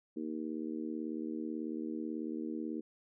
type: harmonic tone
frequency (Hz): 78.2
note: D#2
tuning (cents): +9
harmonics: 3 / 4 / 5 / 6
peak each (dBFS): -40 / -39 / -45 / -49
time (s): 0.16-2.81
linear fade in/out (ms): 10
effects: none